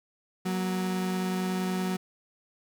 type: tone pair together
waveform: 35% pulse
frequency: 185.19 / 235.7 Hz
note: F#3 / A#3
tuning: +2 / +19 cents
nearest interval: major third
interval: 417 cents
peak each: -26 / -36 dBFS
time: 0.45-1.97 s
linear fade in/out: 10 ms
effects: none